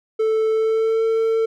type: tone with pitch glide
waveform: triangle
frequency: 440 to 449 Hz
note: A4 to A4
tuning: 0 to +35 cents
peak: -14 dBFS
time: 0.19-1.46 s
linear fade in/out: 10 ms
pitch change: +35 cents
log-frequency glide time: 0.5-1.03 s
effects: none